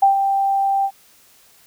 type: tone with ADSR envelope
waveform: sine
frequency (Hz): 786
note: G5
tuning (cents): +4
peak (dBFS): -8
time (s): 0.02-0.91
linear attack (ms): 9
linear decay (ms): 120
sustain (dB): -7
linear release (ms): 64
effects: white hiss -52 dBFS RMS until 1.66 s